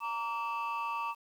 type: tone cluster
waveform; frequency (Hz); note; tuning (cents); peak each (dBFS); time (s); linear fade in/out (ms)
sine; 925 / 1153 / 2640; A#5 / D6 / E7; -14 / -32 / +2; -34 / -34 / -40; 0-1.15; 50
effects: tanh soft clip ceiling -28 dBFS + 10-bit